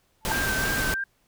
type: tone with exponential growth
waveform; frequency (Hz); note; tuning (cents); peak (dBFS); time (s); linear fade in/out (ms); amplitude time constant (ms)
sine; 880; A5; 0; -22; 0.21-0.32; 1; 22
type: noise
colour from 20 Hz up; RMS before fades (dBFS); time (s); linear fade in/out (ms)
pink; -28; 0.25-0.94; 0
type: tone with vibrato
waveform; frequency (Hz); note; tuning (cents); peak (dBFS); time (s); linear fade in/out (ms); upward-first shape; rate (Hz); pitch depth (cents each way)
sine; 1568; G6; 0; -26; 0.31-1.04; 5; sine; 3.1; 30
effects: pink hiss -67 dBFS RMS until 1.27 s